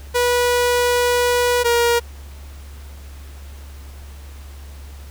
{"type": "tone pair in turn", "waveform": "sawtooth", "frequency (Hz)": [487.9, 473.2], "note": ["B4", "A#4"], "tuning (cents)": [-21, 26], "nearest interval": "minor second", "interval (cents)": 53, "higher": "first", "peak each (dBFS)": [-11, -10], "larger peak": "second", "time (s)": [[0.14, 1.64], [1.64, 2]], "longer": "first", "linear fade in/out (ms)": 20, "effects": ["added 70 Hz sine -34 dBFS peak until 5.1 s", "pink hiss -46 dBFS RMS until 5.1 s"]}